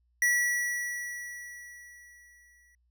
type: tone with exponential decay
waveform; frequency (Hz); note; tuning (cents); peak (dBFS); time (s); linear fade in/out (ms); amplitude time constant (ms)
square; 1941; B6; -31; -22; 0.22-2.75; 2; 550
effects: added 60 Hz sine -67 dBFS peak until 2.9 s